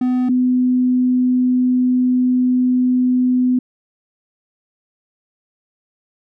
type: tone pair in turn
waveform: triangle / sine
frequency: 251.6 / 251.6 Hz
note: B3 / B3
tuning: +32 / +32 cents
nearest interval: unison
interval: 0 cents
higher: neither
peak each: -12 dBFS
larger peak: neither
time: 0.01-0.29 / 0.29-3.59 s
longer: second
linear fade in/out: 5 ms
effects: none